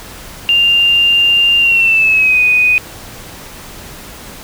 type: tone with pitch glide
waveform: sine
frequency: 2794 to 2489 Hz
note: F7 to D#7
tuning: 0 to 0 cents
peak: -7 dBFS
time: 0.49-2.78 s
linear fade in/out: 0 ms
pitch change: -200 cents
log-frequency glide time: 1.59-2.4 s
effects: pink hiss -32 dBFS RMS until 4.43 s